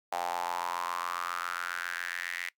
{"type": "tone with high-pass filter sweep", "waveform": "sawtooth", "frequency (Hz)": 87.31, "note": "F2", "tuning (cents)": 0, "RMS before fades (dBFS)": -35, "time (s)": [0.12, 2.49], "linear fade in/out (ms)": 5, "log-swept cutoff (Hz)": [760, 2000], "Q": 5.7, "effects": ["noise-tail reverb RT60 0.1 s tail -21 dB re dry"]}